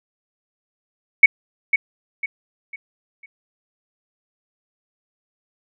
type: tone with echo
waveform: sine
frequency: 2224 Hz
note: C#7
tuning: 5 cents sharp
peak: -3 dBFS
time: 1.23-1.26 s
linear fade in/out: 5 ms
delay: 500 ms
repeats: 4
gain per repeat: -9 dB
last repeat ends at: 3.26 s
effects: none